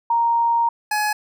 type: tone pair in turn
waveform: sine / 25% pulse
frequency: 932.3 / 844 Hz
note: A#5 / G#5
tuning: 0 / +28 cents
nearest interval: major second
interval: 172 cents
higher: first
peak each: -15 dBFS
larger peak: neither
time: 0.1-0.69 / 0.91-1.13 s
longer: first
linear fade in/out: 5 ms
effects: none